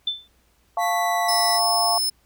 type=tone with exponential decay; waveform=sine; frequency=3534 Hz; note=A7; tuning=7 cents sharp; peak=-18 dBFS; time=0.07-0.28 s; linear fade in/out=5 ms; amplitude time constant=45 ms
type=chord; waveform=sine; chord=F augmented; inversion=none; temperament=equal; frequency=698.5 / 880 / 1108.7 Hz; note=F5 / A5 / C#6; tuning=0 / 0 / 0 cents; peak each=-22 / -26 / -27 dBFS; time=0.77-1.98 s; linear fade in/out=2 ms
type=tone with pitch glide; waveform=sawtooth; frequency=1981 to 1967.3 Hz; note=B6 to B6; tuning=+5 to -7 cents; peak=-24 dBFS; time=0.78-1.6 s; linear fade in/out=50 ms; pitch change=-12 cents; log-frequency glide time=0.95-1.37 s
type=tone; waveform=sawtooth; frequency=5230 Hz; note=E8; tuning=15 cents flat; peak=-18 dBFS; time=1.28-2.1 s; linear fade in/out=10 ms
effects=added 60 Hz sine -63 dBFS peak until 2.25 s + pink hiss -63 dBFS RMS until 2.25 s